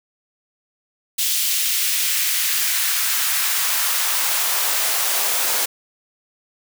white noise with high-pass filter sweep, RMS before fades -20 dBFS, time 1.18-5.66 s, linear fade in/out 10 ms, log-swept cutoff 3200 to 470 Hz, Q 1.1, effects none

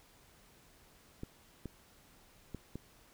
clicks, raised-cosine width 3 ms, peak -28 dBFS, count 4, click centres 1.234 / 1.657 / 2.547 / 2.756 s, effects pink hiss -63 dBFS RMS until 3.13 s

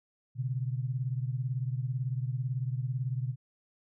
sine beating tone pair, 123.6 / 141.6 Hz, B2 / C#3, +2 / +37 cents, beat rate 18 Hz, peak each -31 / -35 dBFS, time 0.35-3.36 s, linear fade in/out 50 ms, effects none

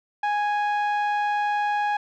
sawtooth tone with low-pass filter, 829 Hz, G#5, 3 cents flat, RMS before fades -24 dBFS, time 0.23-1.97 s, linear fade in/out 5 ms, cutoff 1800 Hz, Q 0.77, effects none

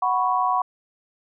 sine chord, F# suspended fourth, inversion none, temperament equal, 740 / 987.8 / 1108.7 Hz, F#5 / B5 / C#6, 0 / 0 / 0 cents, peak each -23 dBFS, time 0.02-0.62 s, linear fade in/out 5 ms, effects none

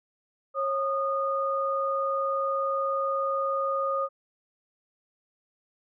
sine tone pair together, 545 / 1228.4 Hz, C#5 / D#6, -29 / -23 cents, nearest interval octave + major second, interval 1406 cents, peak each -28 / -27 dBFS, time 0.54-4.09 s, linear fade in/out 50 ms, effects none

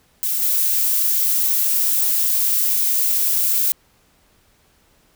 violet noise with level steps, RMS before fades -21 / -18 dBFS, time 0.23-3.72 s, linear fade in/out 0 ms, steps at 0.42 s, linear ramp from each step 2 ms, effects pink hiss -58 dBFS RMS until 5.15 s

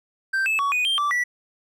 triangle tone with pitch steps, 1565 / 2613 / 1124 / 2479 / 3171 / 1166 / 1955 Hz, G6 / E7 / C#6 / D#7 / G7 / D6 / B6, -3 / -16 / +24 / -7 / +19 / -13 / -18 cents, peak -18 dBFS, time 0.33-1.24 s, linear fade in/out 10 ms, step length 130 ms, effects none

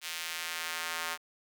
square tone with high-pass filter sweep, 82.9 Hz, E2, 10 cents sharp, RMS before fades -37 dBFS, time 0.01-1.18 s, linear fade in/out 50 ms, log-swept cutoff 2600 to 1200 Hz, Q 1, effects none

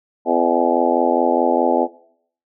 harmonic tone with a mistuned harmonic, 84.8 Hz, E2, 50 cents sharp, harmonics 3 / 4 / 5 / 6 / 7 / 8 / 9 / 10, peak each -22 / -22 / -22 / -22 / -22 / -22 / -22 / -22 dBFS, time 0.25-1.88 s, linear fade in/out 50 ms, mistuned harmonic 8, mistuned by -51 cents, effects noise-tail reverb RT60 0.6 s tail -18 dB re dry

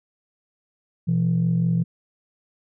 sine tone pair together, 123.47 / 168.75 Hz, B2 / E3, 0 / +41 cents, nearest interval perfect fourth, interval 541 cents, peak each -22 / -18 dBFS, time 1.07-1.84 s, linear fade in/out 20 ms, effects tanh soft clip ceiling -13 dBFS

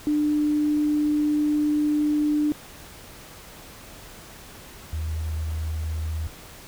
sine tone pair in turn, 298.6 / 79.09 Hz, D4 / D#2, +29 / +29 cents, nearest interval octave + major seventh, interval 2300 cents, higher first, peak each -19 / -25 dBFS, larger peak first, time 0.07-2.52 / 4.93-6.27 s, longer first, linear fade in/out 0 ms, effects pink hiss -44 dBFS RMS until 6.67 s

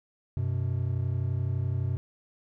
triangle tone pair together, 94.8 / 126.54 Hz, F#2 / B2, +43 / +43 cents, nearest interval perfect fourth, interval 500 cents, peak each -27 dBFS, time 0.37-1.97 s, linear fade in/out 0 ms, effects none

